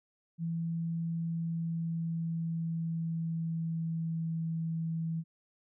sine tone with pitch glide, 166.1 to 163.34 Hz, E3 to E3, +13 to -16 cents, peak -31 dBFS, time 0.38-5.24 s, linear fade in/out 50 ms, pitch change -29 cents, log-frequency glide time 1.15-4.39 s, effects none

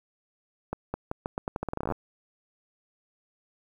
accelerating click train, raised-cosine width 1 ms, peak -16 dBFS, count 19, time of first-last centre 0.73-1.922 s, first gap 210 ms, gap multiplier 0.83, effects 9-bit

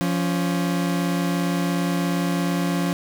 40% pulse tone pair together, 174.61 / 280.5 Hz, F3 / C#4, 0 / +21 cents, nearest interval minor sixth, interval 821 cents, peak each -21 / -25 dBFS, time 0.01-2.93 s, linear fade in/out 0 ms, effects none

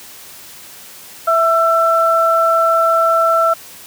sine tone pair together, 659.3 / 1337.4 Hz, E5 / E6, 0 / +25 cents, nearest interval octave, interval 1225 cents, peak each -14 / -12 dBFS, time 1.27-3.54 s, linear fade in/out 10 ms, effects white hiss -37 dBFS RMS until 3.86 s + high-pass 60 Hz 12 dB/octave

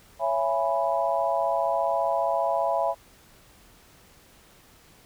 sine chord, C# minor seventh, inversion none, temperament equal with one note detuned, 554.4 / 669.2 / 830.6 / 987.8 Hz, C#5 / E5 / G#5 / B5, 0 / +26 / 0 / 0 cents, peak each -29 / -25 / -29 / -29 dBFS, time 0.19-2.95 s, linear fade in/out 50 ms, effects pink hiss -55 dBFS RMS until 5.05 s

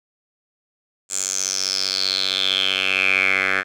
10% pulse tone with band-pass filter sweep, 95.3 Hz, G2, 48 cents flat, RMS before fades -21 dBFS, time 1.09-3.64 s, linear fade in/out 50 ms, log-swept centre 7500 to 1800 Hz, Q 7.1, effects none

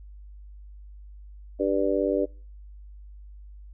harmonic tone, 98 Hz, G2, in tune, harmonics 3 / 4 / 5 / 6, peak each -27 / -27 / -27 / -27 dBFS, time 1.59-2.26 s, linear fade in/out 20 ms, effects noise-tail reverb RT60 0.4 s tail -25 dB re dry + added 50 Hz sine -42 dBFS peak until 3.73 s

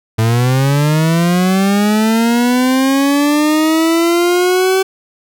40% pulse linear sweep, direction up, 109.2 to 383.5 Hz, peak -9 dBFS, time 0.18-4.83 s, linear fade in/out 10 ms, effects none

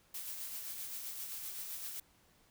blue noise with tremolo, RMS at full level -42 dBFS, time 0.14-2 s, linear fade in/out 5 ms, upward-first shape sine, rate 7.7 Hz, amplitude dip 35%, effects pink hiss -68 dBFS RMS until 2.5 s

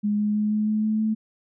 sine tone with pitch steps, 207.7 / 209.4 / 211.1 / 212.8 / 214.5 / 216.3 / 218 Hz, G#3 / G#3 / G#3 / G#3 / A3 / A3 / A3, 0 / +15 / +29 / +42 / -44 / -29 / -16 cents, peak -20 dBFS, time 0.03-1.15 s, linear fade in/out 20 ms, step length 160 ms, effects none

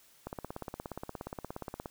click train, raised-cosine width 1 ms, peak -24 dBFS, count 28, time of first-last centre 0.27-1.858 s, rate 17 Hz, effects white hiss -62 dBFS RMS until 1.9 s

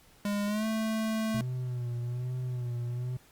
square tone with pitch glide, 204.3 to 220.2 Hz, G#3 to A3, -28 to +2 cents, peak -29 dBFS, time 0.25-1.41 s, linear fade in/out 2 ms, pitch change +130 cents, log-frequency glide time 0.46-0.66 s
triangle tone with vibrato, 123.4 Hz, B2, 1 cent flat, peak -29 dBFS, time 1.34-3.17 s, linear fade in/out 5 ms, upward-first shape sine, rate 1.2 Hz, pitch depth 50 cents each way
effects pink hiss -60 dBFS RMS until 3.31 s + Opus 48 kbps

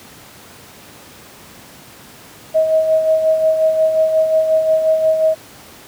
sine tone with tremolo, 635 Hz, D#5, 35 cents sharp, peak -9 dBFS, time 2.54-5.35 s, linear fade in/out 20 ms, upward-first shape sine, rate 5.6 Hz, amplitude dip 50%, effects pink hiss -40 dBFS RMS until 5.87 s + high-pass 100 Hz 12 dB/octave

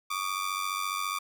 sawtooth ring-modulated tone, 1174.7 Hz, D6, in tune, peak -23 dBFS, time 0.1-1.19 s, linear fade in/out 10 ms, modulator 47.3 Hz, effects none

